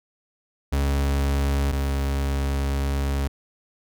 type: tone pair in turn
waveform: 40% pulse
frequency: 69.7 / 69.22 Hz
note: C#2 / C#2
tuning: +10 / -2 cents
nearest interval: unison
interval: 12 cents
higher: first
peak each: -19 / -21 dBFS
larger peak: first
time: 0.72-1.72 / 1.72-3.28 s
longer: second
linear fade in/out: 10 ms
effects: none